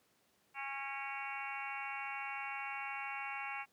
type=harmonic tone with a mistuned harmonic; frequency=274 Hz; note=C#4; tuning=20 cents flat; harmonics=3 / 4 / 5 / 6 / 7 / 8 / 9 / 10; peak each=-45 / -48 / -50 / -51 / -52 / -45 / -52 / -47 dBFS; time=0.54-3.66 s; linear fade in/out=50 ms; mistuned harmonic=8; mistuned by=+40 cents; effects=pink hiss -73 dBFS RMS until 3.72 s + high-pass 150 Hz 12 dB/octave